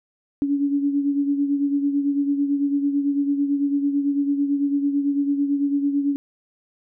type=beating tone pair; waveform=sine; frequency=282.1 / 291.1 Hz; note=C#4 / D4; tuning=+30 / -15 cents; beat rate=9 Hz; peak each=-19 / -27 dBFS; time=0.42-6.16 s; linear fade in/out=0 ms; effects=none